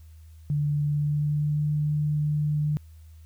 sine tone with pitch glide, 146.83 to 149.57 Hz, D3 to D3, 0 to +32 cents, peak -22 dBFS, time 0.5-2.77 s, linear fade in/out 0 ms, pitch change +32 cents, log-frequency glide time 0.85-1.69 s, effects added 79 Hz sine -45 dBFS peak until 3.25 s + white hiss -65 dBFS RMS until 3.25 s

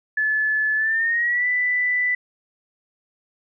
sine tone with pitch glide, 1728 to 1985 Hz, A6 to B6, -32 to +8 cents, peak -18 dBFS, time 0.17-2.15 s, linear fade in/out 5 ms, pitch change +240 cents, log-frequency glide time 0.76-1.47 s, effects none

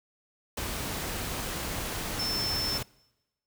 sine tone in noise, 5320 Hz, E8, 15 cents sharp, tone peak -29 dBFS, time 2.19-2.78 s, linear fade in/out 5 ms, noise pink, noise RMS -34 dBFS, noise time 0.57-2.83 s, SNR +2 dB, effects noise-tail reverb RT60 1.0 s tail -24 dB re dry

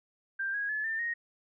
sine tone with pitch steps, 1582 / 1649.2 / 1719.2 / 1792.2 / 1868.3 Hz, G6 / G#6 / A6 / A6 / A#6, +15 / -13 / -41 / +31 / +3 cents, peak -30 dBFS, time 0.39-1.14 s, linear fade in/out 10 ms, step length 150 ms, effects none

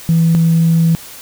sine tone pair in turn, 164.81 / 164.81 Hz, E3 / E3, 0 / 0 cents, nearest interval unison, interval 0 cents, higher neither, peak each -7 dBFS, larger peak neither, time 0.09-0.35 / 0.35-0.95 s, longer second, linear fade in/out 0 ms, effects tanh soft clip ceiling -4 dBFS + white hiss -34 dBFS RMS until 1.21 s

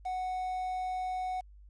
triangle tone with quantisation, 740 Hz, F#5, in tune, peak -30 dBFS, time 0.05-1.41 s, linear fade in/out 10 ms, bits 9, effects added 50 Hz sine -51 dBFS peak until 1.69 s + resampled to 22050 Hz

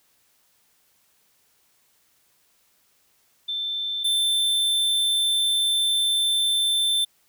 sine / square tone pair in turn, 3549 / 3549 Hz, A7 / A7, +14 / +14 cents, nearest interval unison, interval 0 cents, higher neither, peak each -25 / -20 dBFS, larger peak second, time 3.48-4.04 / 4.04-7.05 s, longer second, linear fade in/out 10 ms, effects white hiss -64 dBFS RMS until 7.28 s

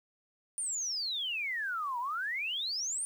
sine exponential two-way sweep, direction down then up, 9397 to 933 to 9397 Hz, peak -32 dBFS, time 0.58-3.05 s, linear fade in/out 0 ms, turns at 1.99 s, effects 10-bit

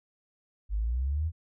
sine exponential sweep, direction up, 49 to 84.5 Hz, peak -26 dBFS, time 0.69-1.32 s, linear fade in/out 50 ms, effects none

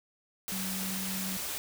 sine tone in noise, 190 Hz, F#3, 46 cents sharp, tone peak -36 dBFS, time 0.52-1.37 s, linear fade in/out 0 ms, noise white, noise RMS -36 dBFS, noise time 0.48-1.58 s, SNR -3 dB, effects none

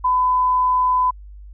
sine tone, 1006 Hz, B5, 32 cents sharp, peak -14 dBFS, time 0.04-1.11 s, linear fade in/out 10 ms, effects added 50 Hz sine -36 dBFS peak until 1.53 s

